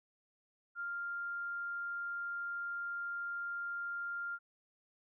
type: tone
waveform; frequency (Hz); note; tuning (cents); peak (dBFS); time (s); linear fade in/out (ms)
sine; 1396.9; F6; 0; -37; 0.75-4.39; 50
effects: none